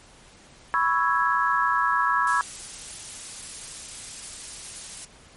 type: chord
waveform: sine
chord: C# minor seventh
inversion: third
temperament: equal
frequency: 987.8 / 1108.7 / 1318.5 / 1661.2 Hz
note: B5 / C#6 / E6 / G#6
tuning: 0 / 0 / 0 / 0 cents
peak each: -25 dBFS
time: 0.74-2.41 s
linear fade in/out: 0 ms
type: noise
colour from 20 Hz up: blue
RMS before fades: -35 dBFS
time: 2.27-5.05 s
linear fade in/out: 2 ms
effects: pink hiss -51 dBFS RMS until 5.36 s + MP3 48 kbps